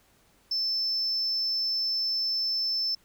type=tone; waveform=sine; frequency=5290 Hz; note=E8; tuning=5 cents sharp; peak=-24 dBFS; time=0.51-2.95 s; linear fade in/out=5 ms; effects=tanh soft clip ceiling -22 dBFS + pink hiss -63 dBFS RMS until 3.04 s